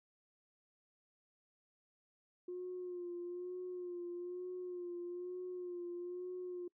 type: tone with vibrato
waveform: sine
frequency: 356.6 Hz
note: F4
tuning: 36 cents sharp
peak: -40 dBFS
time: 2.48-6.68 s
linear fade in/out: 5 ms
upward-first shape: sine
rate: 1.1 Hz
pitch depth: 36 cents each way
effects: noise-tail reverb RT60 0.1 s tail -25 dB re dry + tanh soft clip ceiling -36 dBFS